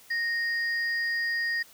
sine tone pair together, 1859 / 4855 Hz, A#6 / D#8, -5 / -43 cents, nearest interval octave + perfect fourth, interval 1662 cents, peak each -26 / -36 dBFS, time 0.1-1.63 s, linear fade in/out 10 ms, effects white hiss -54 dBFS RMS until 1.73 s

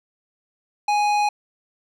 sine tone with tanh clipping, 830.6 Hz, G#5, in tune, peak -19 dBFS, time 0.88-1.29 s, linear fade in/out 5 ms, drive 15 dB, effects none

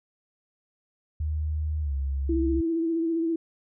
sine tone with pitch glide, 76.7 to 68.33 Hz, D#2 to C#2, -24 to -24 cents, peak -25 dBFS, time 1.2-2.61 s, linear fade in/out 5 ms, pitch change -200 cents, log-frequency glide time 1.81-1.94 s
sine tone with vibrato, 329.6 Hz, E4, in tune, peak -23 dBFS, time 2.29-3.36 s, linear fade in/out 5 ms, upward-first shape sine, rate 15 Hz, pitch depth 32 cents each way
effects none

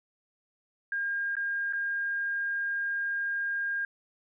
sine tone with dropouts, 1613 Hz, G6, 49 cents sharp, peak -28 dBFS, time 0.92-3.85 s, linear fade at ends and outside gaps 2 ms, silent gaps 1.354-1.367 / 1.726-1.733 s, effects none

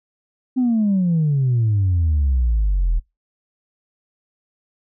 sine exponential sweep, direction down, 261.6 to 38.89 Hz, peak -13 dBFS, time 0.56-3 s, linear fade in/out 20 ms, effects noise-tail reverb RT60 0.2 s tail -24 dB re dry + tanh soft clip ceiling -12 dBFS

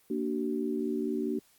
sine chord, Bb augmented, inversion none, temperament equal with one note detuned, 233.1 / 293.7 / 378.4 Hz, Bb3 / D4 / F#4, 0 / 0 / +39 cents, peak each -33 dBFS, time 0.1-1.39 s, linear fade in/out 5 ms, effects white hiss -64 dBFS RMS until 1.58 s + Opus 32 kbps

